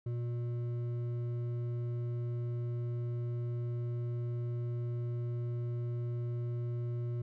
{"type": "tone with hard clipping", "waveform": "triangle", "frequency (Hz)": 119.8, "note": "A#2", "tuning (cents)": 48, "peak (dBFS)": -35, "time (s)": [0.06, 7.22], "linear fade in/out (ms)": 5, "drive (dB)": 11, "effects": []}